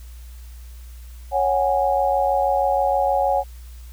sine chord, C# suspended fourth, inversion none, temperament equal with one note detuned, 554.4 / 740 / 826.3 Hz, C#5 / F#5 / G#5, 0 / 0 / -9 cents, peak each -21 dBFS, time 1.31-3.44 s, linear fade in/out 50 ms, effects added 60 Hz sine -36 dBFS peak until 3.92 s + white hiss -52 dBFS RMS until 3.92 s

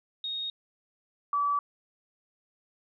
sine tone pair in turn, 3729 / 1150.4 Hz, A#7 / D6, 0 / -36 cents, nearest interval octave + minor sixth, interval 2036 cents, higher first, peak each -31 / -24 dBFS, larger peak second, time 0.24-0.5 / 1.33-1.59 s, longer neither, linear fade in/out 2 ms, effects none

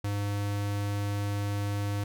square tone, 101.8 Hz, G#2, 34 cents flat, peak -29 dBFS, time 0.04-2.04 s, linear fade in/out 5 ms, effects none

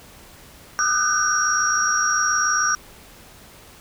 sine tone cluster, 1212 / 1299 / 1497 / 1556 / 5680 Hz, D#6 / E6 / F#6 / G6 / F8, -46 / -26 / +20 / -13 / +28 cents, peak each -23 / -28 / -22 / -29 / -22 dBFS, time 0.79-2.75 s, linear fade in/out 0 ms, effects pink hiss -46 dBFS RMS until 3.8 s

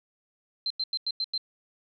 sine tone bursts, 4119 Hz, C8, 28 cents flat, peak -26 dBFS, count 6, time 0.66-1.378 s, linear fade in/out 2 ms, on 43 ms, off 92 ms, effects none

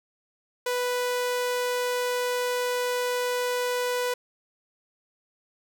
sawtooth tone, 493.9 Hz, B4, in tune, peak -21 dBFS, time 0.66-4.14 s, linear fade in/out 5 ms, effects none

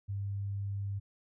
sine tone, 99.7 Hz, G2, 30 cents sharp, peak -33 dBFS, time 0.08-1 s, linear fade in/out 20 ms, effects none

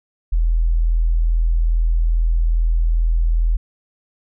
sine tone, 41.2 Hz, E1, in tune, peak -13 dBFS, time 0.32-3.57 s, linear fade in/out 10 ms, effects none

